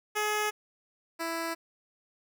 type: tone pair in turn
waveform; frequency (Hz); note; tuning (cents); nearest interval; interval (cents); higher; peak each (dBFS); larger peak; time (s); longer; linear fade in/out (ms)
10% pulse; 422.6 / 330.9; G#4 / E4; +30 / +7; major third; 423; first; -19 / -23; first; 0.15-0.51 / 1.19-1.55; neither; 20
effects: none